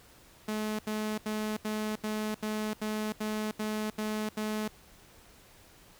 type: tone bursts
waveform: sawtooth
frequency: 214.4 Hz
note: A3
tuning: 45 cents flat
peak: -27 dBFS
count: 11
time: 0.48-4.68 s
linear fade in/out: 5 ms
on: 310 ms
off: 79 ms
effects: pink hiss -57 dBFS RMS until 5.99 s